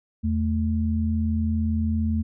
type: tone pair together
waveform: sine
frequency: 82.41 / 220 Hz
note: E2 / A3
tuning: 0 / 0 cents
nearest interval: octave + perfect fourth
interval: 1700 cents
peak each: -23 / -24 dBFS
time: 0.23-2.23 s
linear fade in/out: 20 ms
effects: none